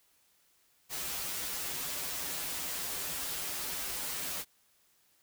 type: noise with comb filter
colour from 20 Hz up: white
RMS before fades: -37 dBFS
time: 0.89-4.45 s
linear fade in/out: 50 ms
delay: 9.1 ms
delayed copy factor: -1
effects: white hiss -69 dBFS RMS until 5.22 s